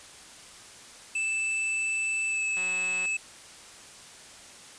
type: tone with pitch glide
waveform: square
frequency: 2637 to 2605 Hz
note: E7 to E7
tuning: 0 to -21 cents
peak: -27 dBFS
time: 1.15-3.17 s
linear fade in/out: 5 ms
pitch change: -21 cents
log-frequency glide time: 2.28-2.43 s
type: click train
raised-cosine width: 0.3 ms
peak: -26 dBFS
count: 90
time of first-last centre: 2.57-3.056 s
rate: 183 Hz
effects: white hiss -48 dBFS RMS until 4.78 s + resampled to 22050 Hz